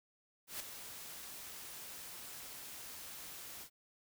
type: noise with ADSR envelope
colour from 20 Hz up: white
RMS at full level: -41 dBFS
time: 0.47-3.7 s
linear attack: 130 ms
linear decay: 6 ms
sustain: -8 dB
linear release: 78 ms
effects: none